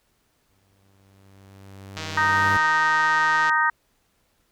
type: tone with exponential growth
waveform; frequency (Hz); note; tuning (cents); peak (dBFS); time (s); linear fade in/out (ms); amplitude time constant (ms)
sawtooth; 97.5; G2; -9; -22; 0.5-2.57; 5; 450
type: click train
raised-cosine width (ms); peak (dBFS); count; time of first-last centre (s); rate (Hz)
0.2; -15; 242; 1.97-3.495; 158
type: harmonic tone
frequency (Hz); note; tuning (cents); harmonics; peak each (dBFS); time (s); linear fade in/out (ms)
310.3; D#4; -5; 3 / 4 / 5 / 6; -23 / -23 / -23 / -23; 2.17-3.7; 5
effects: pink hiss -67 dBFS RMS until 4.51 s